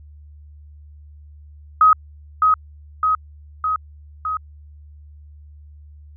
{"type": "tone with echo", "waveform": "sine", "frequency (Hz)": 1264, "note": "D#6", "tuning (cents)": 27, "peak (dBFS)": -8, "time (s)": [1.81, 1.93], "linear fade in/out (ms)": 2, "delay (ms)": 610, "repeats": 4, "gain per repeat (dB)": -3, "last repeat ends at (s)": 4.37, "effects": ["added 74 Hz sine -40 dBFS peak until 6.16 s"]}